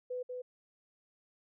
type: tone with echo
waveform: sine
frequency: 499.9 Hz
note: B4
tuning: 21 cents sharp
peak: -35 dBFS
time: 0.1-0.23 s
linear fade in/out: 10 ms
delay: 190 ms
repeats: 1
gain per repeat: -3 dB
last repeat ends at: 0.42 s
effects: none